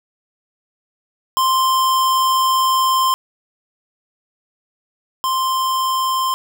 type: tone pair in turn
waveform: square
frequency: 1046.5 / 1046.5 Hz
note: C6 / C6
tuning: 0 / 0 cents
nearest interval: unison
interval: 0 cents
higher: neither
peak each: -14 / -17 dBFS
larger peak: first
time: 1.37-3.14 / 5.24-6.34 s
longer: first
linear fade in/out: 0 ms
effects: none